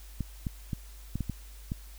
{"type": "clicks", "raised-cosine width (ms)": 5, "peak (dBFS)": -19, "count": 7, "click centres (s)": [0.207, 0.468, 0.732, 1.156, 1.207, 1.297, 1.719], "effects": ["added 50 Hz sine -45 dBFS peak until 1.98 s", "white hiss -55 dBFS RMS until 1.98 s"]}